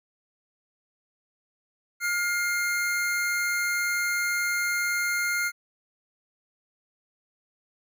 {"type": "tone pair together", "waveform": "square", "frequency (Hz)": [1412.9, 2117], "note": ["F6", "C7"], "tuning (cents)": [20, 20], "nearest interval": "perfect fifth", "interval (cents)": 700, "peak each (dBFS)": -28, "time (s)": [2, 5.52], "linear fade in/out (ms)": 50, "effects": []}